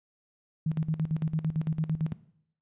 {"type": "tone with tremolo", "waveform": "sine", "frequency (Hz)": 157.9, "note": "D#3", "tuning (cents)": 26, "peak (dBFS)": -24, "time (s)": [0.66, 2.13], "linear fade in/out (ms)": 5, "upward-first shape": "square", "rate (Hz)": 8.9, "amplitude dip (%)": 75, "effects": ["noise-tail reverb RT60 0.7 s tail -18 dB re dry", "resampled to 8000 Hz"]}